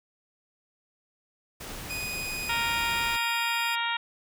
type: noise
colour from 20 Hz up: pink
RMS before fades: -39 dBFS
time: 1.6-3.17 s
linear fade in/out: 10 ms
type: tone with pitch glide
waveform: sawtooth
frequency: 2487 to 2456 Hz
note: D#7 to D#7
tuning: -1 to -23 cents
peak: -29 dBFS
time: 1.89-3.76 s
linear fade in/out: 20 ms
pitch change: -22 cents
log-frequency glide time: 2.44-2.69 s
type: harmonic tone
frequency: 466.2 Hz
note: A#4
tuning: in tune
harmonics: 2 / 3 / 4 / 5 / 6 / 7 / 8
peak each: -31 / -33 / -34 / -35 / -36 / -36 / -37 dBFS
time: 2.49-3.97 s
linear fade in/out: 5 ms
effects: none